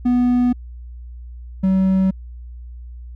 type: tone pair in turn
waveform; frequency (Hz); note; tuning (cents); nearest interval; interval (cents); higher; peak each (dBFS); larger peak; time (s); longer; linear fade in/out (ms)
triangle; 246.3 / 189.82; B3 / F#3; -5 / +45; perfect fourth; 450; first; -11; neither; 0.05-0.53 / 1.63-2.11; neither; 10
effects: added 60 Hz sine -32 dBFS peak until 3.15 s